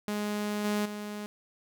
sawtooth tone with level steps, 208.3 Hz, G#3, 5 cents sharp, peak -26 / -23 / -32 dBFS, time 0.08-1.26 s, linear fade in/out 0 ms, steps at 0.64 / 0.85 s, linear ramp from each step 10 ms, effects none

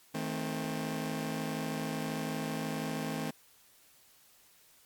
sawtooth chord, A diminished, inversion second, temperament just, 158.4 / 220 / 264 Hz, Eb3 / A3 / C4, +31 / 0 / +16 cents, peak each -34 dBFS, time 0.14-3.31 s, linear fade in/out 10 ms, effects white hiss -62 dBFS RMS until 4.85 s + MP3 96 kbps

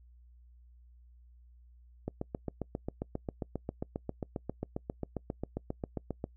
click train, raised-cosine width 2 ms, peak -21 dBFS, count 32, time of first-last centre 2.08-6.241 s, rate 7.45 Hz, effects noise-tail reverb RT60 0.1 s tail -25 dB re dry + added 60 Hz sine -55 dBFS peak until 6.36 s

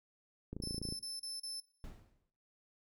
click train, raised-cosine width 3 ms, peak -29 dBFS, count 12, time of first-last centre 0.53-0.924 s, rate 27.9 Hz
30% pulse tone bursts, 5274 Hz, E8, in tune, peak -37 dBFS, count 5, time 0.62-1.602 s, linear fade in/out 5 ms, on 170 ms, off 33 ms
brown noise with exponential decay, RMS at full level -46 dBFS, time 1.84-2.3 s, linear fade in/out 1 ms, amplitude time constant 100 ms
effects noise-tail reverb RT60 0.7 s tail -20 dB re dry

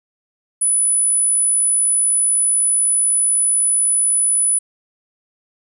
sine tone, 9956 Hz, D#9, in tune, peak -13 dBFS, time 0.61-4.59 s, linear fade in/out 10 ms, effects none

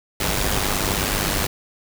pink noise with amplitude modulation, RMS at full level -19 dBFS, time 0.2-1.47 s, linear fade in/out 5 ms, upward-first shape sine, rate 99.2 Hz, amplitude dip 65%, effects none

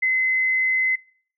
sine tone, 2046 Hz, C7, 39 cents flat, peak -17 dBFS, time 0.02-0.96 s, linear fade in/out 10 ms, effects noise-tail reverb RT60 0.6 s tail -26 dB re dry

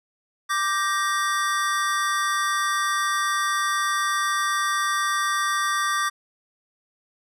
square chord, G minor, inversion second, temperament just, 1176 / 1568 / 1881.6 Hz, D6 / G6 / Bb6, +2 / 0 / +16 cents, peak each -24 / -29 / -29 dBFS, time 0.49-6.1 s, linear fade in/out 20 ms, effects low-pass 12000 Hz 12 dB/octave

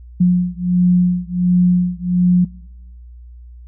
sine beating tone pair, 178.3 / 179.7 Hz, F3 / F3, +36 / +50 cents, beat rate 1.4 Hz, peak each -14 dBFS, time 0.2-2.45 s, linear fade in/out 10 ms, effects noise-tail reverb RT60 1.0 s tail -24 dB re dry + added 60 Hz sine -35 dBFS peak until 3.67 s

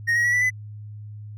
triangle tone with pitch steps, 1864.7 / 1899.5 / 1934.9 / 1971 / 2008 Hz, A#6 / A#6 / B6 / B6 / B6, 0 / +32 / -36 / -4 / +28 cents, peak -16 dBFS, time 0.07-0.505 s, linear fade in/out 20 ms, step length 87 ms, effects added 105 Hz sine -35 dBFS peak until 1.37 s

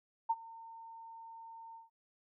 sine tone with ADSR envelope, 910 Hz, A#5, 42 cents flat, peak -26 dBFS, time 0.29-1.9 s, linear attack 14 ms, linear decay 41 ms, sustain -22 dB, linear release 150 ms, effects none

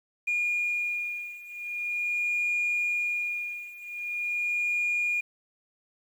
sine beating tone pair, 2428 / 2428.43 Hz, D#7 / D#7, -43 / -43 cents, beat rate 0.43 Hz, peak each -30 / -28 dBFS, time 0.27-5.21 s, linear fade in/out 10 ms, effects tanh soft clip ceiling -21 dBFS + 9-bit

